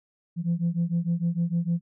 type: beating tone pair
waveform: sine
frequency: 167.2 / 173.8 Hz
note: E3 / F3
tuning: +25 / -8 cents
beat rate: 6.6 Hz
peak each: -25 dBFS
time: 0.36-1.81 s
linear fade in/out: 50 ms
effects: tanh soft clip ceiling -18 dBFS